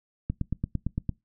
click train, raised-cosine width 5 ms, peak -15 dBFS, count 8, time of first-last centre 0.3-1.093 s, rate 8.83 Hz, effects noise-tail reverb RT60 0.2 s tail -23 dB re dry

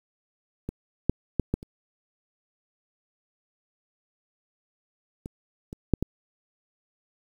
clicks, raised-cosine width 3 ms, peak -18 / -7 / -9 / -11 / -28 / -22 / -24 / -6 / -13 dBFS, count 9, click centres 0.69 / 1.096 / 1.397 / 1.54 / 1.629 / 5.259 / 5.729 / 5.937 / 6.026 s, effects 8-bit

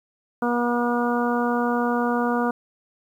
harmonic tone, 240.4 Hz, B3, 46 cents flat, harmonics 1 / 2 / 3 / 4 / 5 / 6, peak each -23 / -26 / -28 / -29 / -30 / -31 dBFS, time 0.42-2.51 s, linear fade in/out 5 ms, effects 9-bit

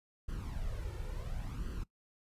brown noise with flanger, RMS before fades -39 dBFS, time 0.28-1.84 s, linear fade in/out 10 ms, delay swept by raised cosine 0.65 to 2.25 ms, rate 0.71 Hz, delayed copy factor +0.7, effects noise-tail reverb RT60 0.1 s tail -19 dB re dry + resampled to 32000 Hz

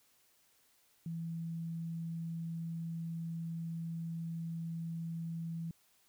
sine tone, 165.6 Hz, E3, 8 cents sharp, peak -37 dBFS, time 1.06-5.71 s, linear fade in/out 2 ms, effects white hiss -70 dBFS RMS until 6.08 s

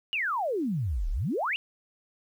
sine exponential two-way sweep, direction down then up, 2960 to 32.7 to 2960 Hz, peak -26 dBFS, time 0.13-1.56 s, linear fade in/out 0 ms, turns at 1.1 s, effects 10-bit

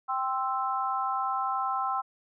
sine chord, C major, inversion second, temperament equal, 784 / 1046.5 / 1318.5 Hz, G5 / C6 / E6, 0 / 0 / 0 cents, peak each -31 dBFS, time 0.08-2.02 s, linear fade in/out 20 ms, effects none

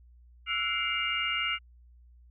sine tone cluster, 1333 / 1457 / 2099 / 2314 / 2828 Hz, E6 / F#6 / C7 / D7 / F7, +19 / -27 / +5 / -26 / +21 cents, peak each -35 / -38 / -34 / -35 / -31 dBFS, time 0.46-1.59 s, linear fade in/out 50 ms, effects added 60 Hz sine -53 dBFS peak until 2.3 s

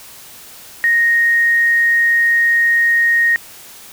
sine tone, 1864.7 Hz, A#6, in tune, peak -10 dBFS, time 0.84-3.36 s, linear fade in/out 0 ms, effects white hiss -38 dBFS RMS until 3.92 s

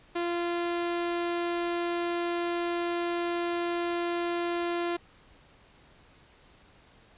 sawtooth tone, 345.3 Hz, F4, 20 cents flat, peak -24 dBFS, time 0.15-4.97 s, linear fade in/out 10 ms, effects pink hiss -58 dBFS RMS until 7.17 s + resampled to 8000 Hz

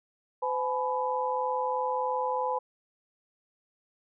sine tone cluster, 509 / 851 / 994 Hz, C5 / G#5 / B5, -48 / +42 / +11 cents, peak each -31 dBFS, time 0.42-2.59 s, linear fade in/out 10 ms, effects none

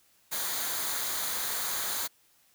white noise with comb filter, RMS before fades -32 dBFS, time 0.31-2.08 s, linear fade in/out 20 ms, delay 0.37 ms, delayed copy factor -0.55, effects white hiss -65 dBFS RMS until 2.54 s

